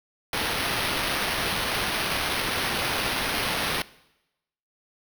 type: noise with sample-and-hold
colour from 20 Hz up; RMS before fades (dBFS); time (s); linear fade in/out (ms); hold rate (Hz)
white; -27; 0.33-3.82; 2; 7350
effects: noise-tail reverb RT60 0.9 s tail -20 dB re dry